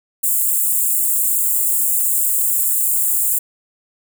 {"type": "high-pass noise", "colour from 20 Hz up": "white", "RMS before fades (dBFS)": -17, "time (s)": [0.23, 3.39], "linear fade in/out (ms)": 10, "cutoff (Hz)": 7200, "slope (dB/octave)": 96, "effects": []}